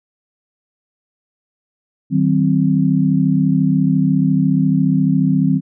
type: chord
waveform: sine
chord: C diminished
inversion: first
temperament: equal with one note detuned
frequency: 155.56 / 189.87 / 261.6 Hz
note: Eb3 / Gb3 / C4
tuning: 0 / +45 / 0 cents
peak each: -16 dBFS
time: 2.1-5.61 s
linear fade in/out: 50 ms
effects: none